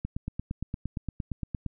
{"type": "click train", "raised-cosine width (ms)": 5, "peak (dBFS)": -19, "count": 15, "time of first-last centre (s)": [0.05, 1.663], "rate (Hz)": 8.68, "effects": []}